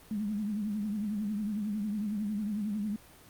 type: tone with vibrato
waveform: sine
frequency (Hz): 209.1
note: G#3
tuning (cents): +12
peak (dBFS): -30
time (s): 0.11-2.96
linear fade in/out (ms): 2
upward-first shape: triangle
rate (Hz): 11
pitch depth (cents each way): 98
effects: pink hiss -55 dBFS RMS until 3.29 s + Opus 32 kbps